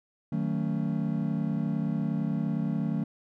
triangle chord, D# half-diminished seventh, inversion none, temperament just, 155.56 / 186.68 / 224 / 280 Hz, D#3 / F#3 / A3 / C#4, 0 / +16 / +31 / +18 cents, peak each -29 / -30 / -29 / -34 dBFS, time 0.32-3.04 s, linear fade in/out 5 ms, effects none

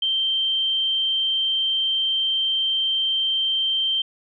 sine tone, 3136 Hz, G7, in tune, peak -19 dBFS, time 0.02-4.02 s, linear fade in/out 5 ms, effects none

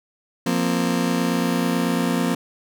35% pulse chord, F suspended fourth, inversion none, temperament just, 174.61 / 232.8 / 261.9 Hz, F3 / Bb3 / C4, 0 / -2 / +2 cents, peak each -22 dBFS, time 0.46-2.35 s, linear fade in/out 5 ms, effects none

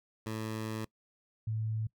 15% pulse / sine tone pair in turn, 110 / 110 Hz, A2 / A2, 0 / 0 cents, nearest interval unison, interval 0 cents, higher neither, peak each -29 / -31 dBFS, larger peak first, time 0.26-0.85 / 1.47-1.87 s, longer first, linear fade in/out 5 ms, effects noise-tail reverb RT60 0.1 s tail -23 dB re dry

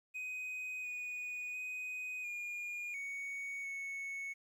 triangle tone with pitch steps, 2506 / 2471 / 2500 / 2427 / 2231 / 2209 Hz, D#7 / D#7 / D#7 / D#7 / C#7 / C#7, +12 / -13 / +8 / -44 / +11 / -7 cents, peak -38 dBFS, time 0.14-4.34 s, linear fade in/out 20 ms, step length 700 ms, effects 12-bit

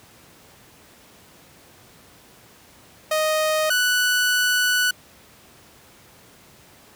sawtooth tone pair in turn, 622.3 / 1482.8 Hz, D#5 / F#6, 0 / +3 cents, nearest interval octave + minor third, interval 1503 cents, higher second, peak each -15 / -14 dBFS, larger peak second, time 3.11-3.7 / 3.7-4.91 s, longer second, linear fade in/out 5 ms, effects pink hiss -50 dBFS RMS until 6.95 s + high-pass 80 Hz 12 dB/octave

